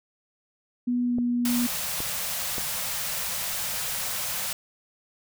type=tone with pitch glide; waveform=sine; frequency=244.7 to 242 Hz; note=B3 to B3; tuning=-16 to -35 cents; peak=-22 dBFS; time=0.87-1.67 s; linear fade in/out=10 ms; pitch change=-19 cents; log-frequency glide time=1.04-1.17 s
type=clicks; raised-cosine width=2 ms; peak=-21 dBFS; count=3; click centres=1.185 / 2.004 / 2.582 s
type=band-stop noise; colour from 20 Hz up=white; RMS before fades=-30 dBFS; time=1.45-4.53 s; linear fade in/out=2 ms; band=220 to 470 Hz; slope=96 dB/octave
effects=none